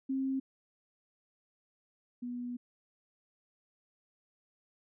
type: tone pair in turn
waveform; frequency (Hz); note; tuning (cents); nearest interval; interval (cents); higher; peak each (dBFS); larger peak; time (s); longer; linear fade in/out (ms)
sine; 266.9 / 244.3; C4 / B3; +35 / -19; major second; 154; first; -30 / -36; first; 0.09-0.4 / 2.22-2.57; second; 10
effects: none